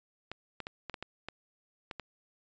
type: clicks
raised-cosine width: 0.3 ms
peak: -23 dBFS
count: 9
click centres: 0.316 / 0.603 / 0.669 / 0.897 / 0.942 / 1.026 / 1.286 / 1.912 / 1.997 s
effects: resampled to 16000 Hz

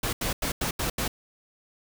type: noise bursts at uneven times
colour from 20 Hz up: pink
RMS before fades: -28 dBFS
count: 6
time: 0.03-0.13 / 0.21-0.33 / 0.42-0.52 / 0.61-0.71 / 0.79-0.9 / 0.98-1.08 s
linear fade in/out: 5 ms
effects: none

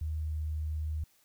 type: tone with pitch glide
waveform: sine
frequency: 77.78 to 77.2 Hz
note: D#2 to D#2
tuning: 0 to -13 cents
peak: -31 dBFS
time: 0.01-1.04 s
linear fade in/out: 5 ms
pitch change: -13 cents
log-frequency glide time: 0.15-0.38 s
effects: white hiss -67 dBFS RMS until 1.24 s

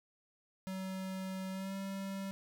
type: tone with pitch glide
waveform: square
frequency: 189.2 to 194.63 Hz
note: F#3 to G3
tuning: +39 to -12 cents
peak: -39 dBFS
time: 0.67-2.31 s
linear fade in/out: 0 ms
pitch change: +49 cents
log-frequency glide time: 1.51-1.75 s
effects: none

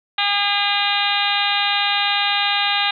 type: harmonic tone with a mistuned harmonic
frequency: 405.7 Hz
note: G#4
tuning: 41 cents flat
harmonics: 2 / 3 / 4 / 5 / 6 / 7 / 8 / 9 / 10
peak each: -23 / -27 / -26 / -27 / -25 / -25 / -27 / -24 / -26 dBFS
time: 0.18-2.91 s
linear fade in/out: 5 ms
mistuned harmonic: 10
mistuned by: -35 cents
effects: none

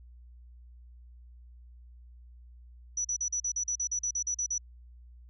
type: tone bursts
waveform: sine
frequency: 5910 Hz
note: F#8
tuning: 3 cents flat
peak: -28 dBFS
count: 14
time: 2.97-4.581 s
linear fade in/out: 5 ms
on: 77 ms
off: 41 ms
effects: added 60 Hz sine -49 dBFS peak until 5.29 s

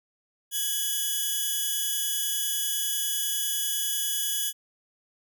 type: tone cluster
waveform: 5% pulse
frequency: 1663 / 3000 / 3366 Hz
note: G#6 / F#7 / G#7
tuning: +2 / +23 / +23 cents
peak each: -26 / -23 / -20 dBFS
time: 0.51-4.53 s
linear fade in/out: 50 ms
effects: none

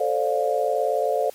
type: chord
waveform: sine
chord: D minor seventh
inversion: second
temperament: just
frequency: 440.5 / 528.6 / 587.3 / 704.8 Hz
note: A4 / C5 / D5 / F5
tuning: +2 / +18 / 0 / +16 cents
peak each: -25 dBFS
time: 0-1.3 s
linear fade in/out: 5 ms
effects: white hiss -49 dBFS RMS until 1.34 s + MP3 64 kbps

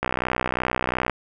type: click train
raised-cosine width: 0.5 ms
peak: -7 dBFS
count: 68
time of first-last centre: 0.03-1.097 s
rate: 62.8 Hz
effects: none

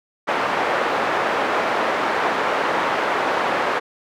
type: band-pass noise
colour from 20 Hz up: pink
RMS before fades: -21 dBFS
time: 0.27-3.8 s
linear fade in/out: 20 ms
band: 530 to 1600 Hz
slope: 12 dB/octave
effects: none

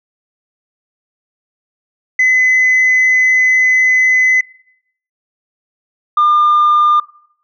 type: tone pair in turn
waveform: sine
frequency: 2024 / 1203.5 Hz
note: B6 / D6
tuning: +42 / +42 cents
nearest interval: major sixth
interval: 900 cents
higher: first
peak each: -6 dBFS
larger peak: neither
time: 2.19-4.41 / 6.17-7 s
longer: first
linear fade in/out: 5 ms
effects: noise-tail reverb RT60 0.7 s tail -22 dB re dry + tanh soft clip ceiling -5 dBFS

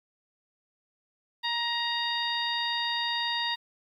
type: harmonic tone with a mistuned harmonic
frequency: 942 Hz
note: A#5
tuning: 18 cents sharp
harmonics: 1 / 2 / 3 / 4 / 5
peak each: -33 / -33 / -37 / -31 / -37 dBFS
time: 1.43-3.56 s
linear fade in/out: 20 ms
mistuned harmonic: 4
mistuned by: -27 cents
effects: 10-bit

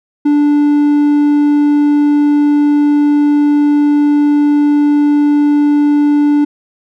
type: tone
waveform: triangle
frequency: 292.6 Hz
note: D4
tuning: 6 cents flat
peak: -5 dBFS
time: 0.25-6.45 s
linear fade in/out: 10 ms
effects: none

